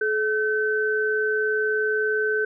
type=tone pair together; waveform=sine; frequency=429.2 / 1529.5 Hz; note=A4 / G6; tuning=-43 / -43 cents; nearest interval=octave + minor seventh; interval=2200 cents; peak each=-23 dBFS; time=0.01-2.45 s; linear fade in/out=5 ms; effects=none